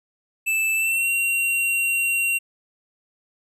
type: tone with pitch glide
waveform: square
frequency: 2637 to 2749 Hz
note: E7 to F7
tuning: 0 to -28 cents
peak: -20 dBFS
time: 0.46-2.39 s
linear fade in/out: 20 ms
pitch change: +72 cents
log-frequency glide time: 0.75-1.09 s
effects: none